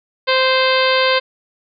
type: harmonic tone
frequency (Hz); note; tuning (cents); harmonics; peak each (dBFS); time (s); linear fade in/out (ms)
521; C5; -7; 1 / 2 / 3 / 4 / 5 / 6 / 7 / 8 / 9; -16 / -19 / -21 / -22 / -23 / -24 / -24 / -25 / -26; 0.27-1.2; 20
effects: none